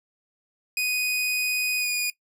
sawtooth tone with pitch glide, 2489 to 2455 Hz, D#7 to D#7, 0 to -24 cents, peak -20 dBFS, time 0.77-2.1 s, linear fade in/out 2 ms, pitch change -24 cents, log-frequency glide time 1.78-1.89 s, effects noise-tail reverb RT60 0.1 s tail -19 dB re dry

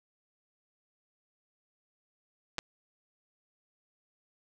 clicks, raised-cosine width 0.2 ms, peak -16 dBFS, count 2, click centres 2.583 / 2.589 s, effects none

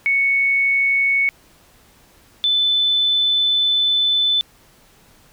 sine tone pair in turn, 2217 / 3512 Hz, C#7 / A7, 0 / -4 cents, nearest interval minor sixth, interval 796 cents, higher second, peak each -14 dBFS, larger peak neither, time 0.06-1.29 / 2.44-4.41 s, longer second, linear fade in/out 0 ms, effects pink hiss -52 dBFS RMS until 5.32 s

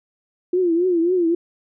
sine tone with vibrato, 349.2 Hz, F4, in tune, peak -15 dBFS, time 0.53-1.35 s, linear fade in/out 5 ms, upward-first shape triangle, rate 3.7 Hz, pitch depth 130 cents each way, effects none

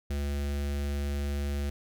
square tone with notch filter, 71.3 Hz, C#2, 49 cents sharp, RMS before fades -31 dBFS, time 0.1-1.7 s, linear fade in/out 5 ms, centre 1000 Hz, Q 1.6, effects none

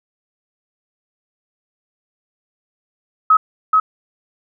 sine tone with echo, 1277 Hz, D#6, 45 cents sharp, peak -7 dBFS, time 3.3-3.37 s, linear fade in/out 5 ms, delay 430 ms, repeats 1, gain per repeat -2 dB, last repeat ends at 3.8 s, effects none

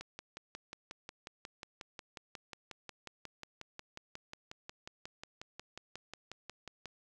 click train, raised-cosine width 0.2 ms, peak -27 dBFS, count 39, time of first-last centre 0.01-6.857 s, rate 5.55 Hz, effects none

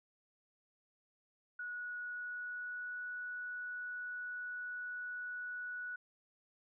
sine tone with pitch glide, 1462 to 1472.2 Hz, F#6 to F#6, -21 to -9 cents, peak -40 dBFS, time 1.59-5.96 s, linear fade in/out 5 ms, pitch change +12 cents, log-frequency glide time 2.01-3.02 s, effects none

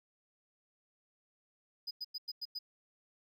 triangle tone bursts, 4978 Hz, D#8, in tune, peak -36 dBFS, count 6, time 1.87-2.59 s, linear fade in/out 10 ms, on 40 ms, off 96 ms, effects none

